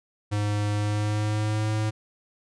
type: tone with pitch glide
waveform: square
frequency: 103.83 to 108.05 Hz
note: G#2 to A2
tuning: 0 to -31 cents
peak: -24 dBFS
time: 0.31-1.91 s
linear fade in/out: 20 ms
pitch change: +69 cents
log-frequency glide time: 0.73-1.71 s
effects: resampled to 22050 Hz